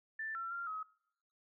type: tone with pitch steps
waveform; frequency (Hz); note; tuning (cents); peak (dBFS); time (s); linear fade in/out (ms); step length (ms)
sine; 1769 / 1352 / 1386 / 1274; A6 / E6 / F6 / D#6; +9 / +43 / -14 / +41; -38; 0.19-0.83; 5; 160
effects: noise-tail reverb RT60 0.8 s tail -24 dB re dry